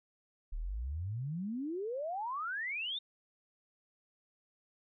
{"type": "exponential sweep", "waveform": "sine", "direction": "up", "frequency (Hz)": [34.21, 3700], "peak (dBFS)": -35, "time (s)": [0.52, 2.99], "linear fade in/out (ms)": 10, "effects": []}